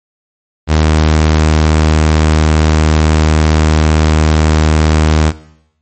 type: tone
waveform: sawtooth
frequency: 77.78 Hz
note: D#2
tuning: in tune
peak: -3 dBFS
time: 0.67-5.33 s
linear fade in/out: 50 ms
effects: noise-tail reverb RT60 0.8 s tail -18 dB re dry + MP3 32 kbps